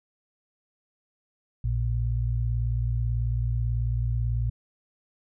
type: tone pair together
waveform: sine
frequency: 58.27 / 116.54 Hz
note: A#1 / A#2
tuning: 0 / 0 cents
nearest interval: octave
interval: 1200 cents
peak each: -26 dBFS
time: 1.64-4.5 s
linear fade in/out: 5 ms
effects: none